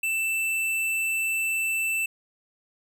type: tone with tanh clipping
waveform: sine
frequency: 2659 Hz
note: E7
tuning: 14 cents sharp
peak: -25 dBFS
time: 0.03-2.06 s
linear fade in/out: 5 ms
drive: 18 dB
effects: none